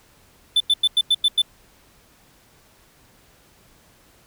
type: tone bursts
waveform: triangle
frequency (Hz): 3520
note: A7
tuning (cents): 0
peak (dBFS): -12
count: 7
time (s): 0.56-1.419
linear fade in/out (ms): 5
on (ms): 43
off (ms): 93
effects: pink hiss -55 dBFS RMS until 4.26 s